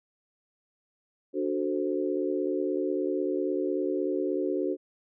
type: chord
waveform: sine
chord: D dominant seventh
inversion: none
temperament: equal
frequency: 293.7 / 370 / 440 / 523.3 Hz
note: D4 / F#4 / A4 / C5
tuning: 0 / 0 / 0 / 0 cents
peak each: -31 / -29 / -34 / -34 dBFS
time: 1.33-4.77 s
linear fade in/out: 50 ms
effects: none